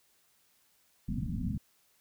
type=low-pass noise; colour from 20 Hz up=white; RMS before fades=-34 dBFS; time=1.08-1.58 s; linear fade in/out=5 ms; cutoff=260 Hz; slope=96 dB/octave; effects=white hiss -69 dBFS RMS until 2 s